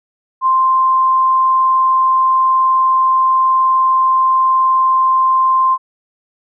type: tone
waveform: sine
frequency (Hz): 1046.5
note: C6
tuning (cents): 0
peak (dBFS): -9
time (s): 0.41-5.78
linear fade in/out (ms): 50
effects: none